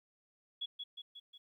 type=tone with echo; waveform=sine; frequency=3366 Hz; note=G#7; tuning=23 cents sharp; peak=-36 dBFS; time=0.61-0.66 s; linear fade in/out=10 ms; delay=180 ms; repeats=4; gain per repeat=-4 dB; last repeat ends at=1.38 s; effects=13-bit

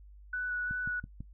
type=tone with vibrato; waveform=sine; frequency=1480 Hz; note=F#6; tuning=in tune; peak=-31 dBFS; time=0.33-1 s; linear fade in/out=5 ms; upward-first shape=square; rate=2.9 Hz; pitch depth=10 cents each way
type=click train; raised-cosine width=5 ms; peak=-29 dBFS; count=4; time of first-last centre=0.71-1.206 s; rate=6.05 Hz
effects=noise-tail reverb RT60 0.1 s tail -18 dB re dry + added 50 Hz sine -50 dBFS peak until 1.33 s

